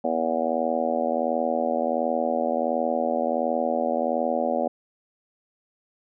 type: harmonic tone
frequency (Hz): 81.4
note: E2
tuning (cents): -21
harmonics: 3 / 4 / 5 / 6 / 7 / 8 / 9 / 10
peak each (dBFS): -29 / -34 / -36 / -31 / -26 / -32 / -28 / -37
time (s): 0.04-4.68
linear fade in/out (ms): 5
effects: none